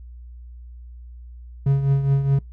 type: tone with tremolo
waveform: triangle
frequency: 138.1 Hz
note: C#3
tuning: 6 cents flat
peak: -11 dBFS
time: 1.66-2.39 s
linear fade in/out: 5 ms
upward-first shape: triangle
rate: 4.8 Hz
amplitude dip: 65%
effects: noise-tail reverb RT60 0.2 s tail -26 dB re dry + added 60 Hz sine -37 dBFS peak until 2.52 s